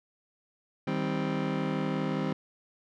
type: chord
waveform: 30% pulse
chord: C minor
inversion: first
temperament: just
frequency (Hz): 156.98 / 196.22 / 261.6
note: Eb3 / G3 / C4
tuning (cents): +16 / +2 / 0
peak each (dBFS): -30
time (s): 0.87-2.33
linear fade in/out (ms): 5
effects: low-pass 3000 Hz 12 dB/octave